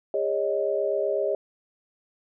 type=chord; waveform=sine; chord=Ab suspended fourth; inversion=none; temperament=equal with one note detuned; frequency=405.8 / 554.4 / 622.3 Hz; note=Ab4 / Db5 / Eb5; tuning=-40 / 0 / 0 cents; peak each=-27 dBFS; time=0.14-1.35 s; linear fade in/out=2 ms; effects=none